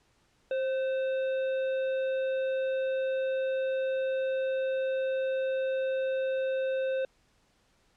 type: harmonic tone with a mistuned harmonic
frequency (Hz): 528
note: C5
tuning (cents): +16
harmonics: 1 / 3 / 5 / 7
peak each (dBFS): -27 / -42 / -46 / -51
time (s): 0.51-7.05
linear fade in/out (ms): 2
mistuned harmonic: 3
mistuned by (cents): -56
effects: pink hiss -68 dBFS RMS until 7.96 s + low-pass 8000 Hz 12 dB/octave